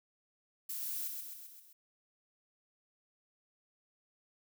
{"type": "noise with echo", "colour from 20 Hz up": "violet", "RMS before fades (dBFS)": -40, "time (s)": [0.69, 1.08], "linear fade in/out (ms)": 5, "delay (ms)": 130, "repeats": 5, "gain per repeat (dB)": -4, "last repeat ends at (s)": 1.73, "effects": []}